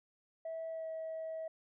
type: tone with pitch glide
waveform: sine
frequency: 651 to 643.5 Hz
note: E5 to E5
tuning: -22 to -42 cents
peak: -37 dBFS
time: 0.45-1.48 s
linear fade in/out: 5 ms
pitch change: -20 cents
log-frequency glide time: 0.7-0.87 s
effects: tanh soft clip ceiling -36 dBFS